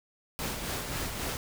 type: noise with tremolo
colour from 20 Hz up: pink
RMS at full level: -33 dBFS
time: 0.39-1.37 s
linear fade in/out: 0 ms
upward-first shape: sine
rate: 3.7 Hz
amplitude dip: 40%
effects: none